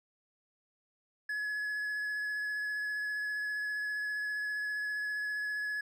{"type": "tone with vibrato", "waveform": "triangle", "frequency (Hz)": 1695, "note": "G#6", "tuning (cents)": 35, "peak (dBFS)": -31, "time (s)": [1.29, 5.81], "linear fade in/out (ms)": 5, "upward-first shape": "sine", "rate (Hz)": 15, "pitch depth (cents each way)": 11, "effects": []}